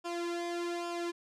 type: tone with flanger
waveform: sawtooth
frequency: 344.9 Hz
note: F4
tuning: 22 cents flat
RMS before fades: -36 dBFS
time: 0.04-1.12 s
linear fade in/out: 20 ms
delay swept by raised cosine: 0.49 to 2.19 ms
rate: 1.2 Hz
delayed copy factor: -0.75
effects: low-pass 8000 Hz 12 dB/octave